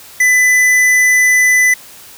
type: tone with tanh clipping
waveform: sine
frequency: 2000 Hz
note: B6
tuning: 21 cents sharp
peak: -9 dBFS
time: 0.2-1.74 s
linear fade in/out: 5 ms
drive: 15 dB
effects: white hiss -37 dBFS RMS until 2.17 s